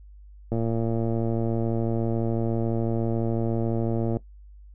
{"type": "click train", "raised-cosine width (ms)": 2, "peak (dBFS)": -14, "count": 417, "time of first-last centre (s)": [0.52, 4.169], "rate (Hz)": 114, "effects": ["noise-tail reverb RT60 0.1 s tail -17 dB re dry", "added 50 Hz sine -44 dBFS peak until 4.74 s"]}